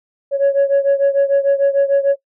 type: beating tone pair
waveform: sine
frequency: 554.4 / 561.1 Hz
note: C#5 / C#5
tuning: 0 / +21 cents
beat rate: 6.7 Hz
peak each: -11 / -14 dBFS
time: 0.31-2.16 s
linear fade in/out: 50 ms
effects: noise-tail reverb RT60 0.1 s tail -17 dB re dry + tanh soft clip ceiling -8 dBFS